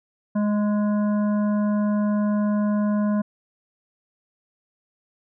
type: harmonic tone with a mistuned harmonic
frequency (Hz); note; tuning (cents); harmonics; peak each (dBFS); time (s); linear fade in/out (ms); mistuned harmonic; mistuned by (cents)
208.4; G#3; +6; 1 / 3 / 5 / 7 / 8; -19 / -30 / -35 / -42 / -48; 0.35-3.22; 10; 5; -15
effects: none